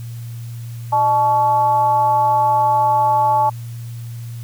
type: tone with frequency modulation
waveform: sine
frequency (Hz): 866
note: A5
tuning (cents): -28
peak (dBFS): -12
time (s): 0.92-3.5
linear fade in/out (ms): 10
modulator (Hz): 256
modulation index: 0.52
effects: added 117 Hz sine -27 dBFS peak until 4.43 s + white hiss -46 dBFS RMS until 4.43 s